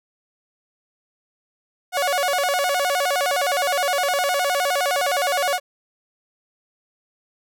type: tone with vibrato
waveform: sawtooth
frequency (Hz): 641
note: E5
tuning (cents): -49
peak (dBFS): -15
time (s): 1.92-5.6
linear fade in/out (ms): 50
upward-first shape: square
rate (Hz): 9.7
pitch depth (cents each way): 220
effects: none